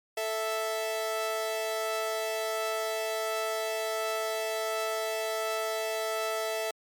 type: tone pair together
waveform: sawtooth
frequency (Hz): 440 / 659.3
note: A4 / E5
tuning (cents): 0 / 0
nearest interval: perfect fifth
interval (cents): 700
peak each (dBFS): -30 / -27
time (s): 0.17-6.71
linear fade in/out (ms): 5
effects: MP3 96 kbps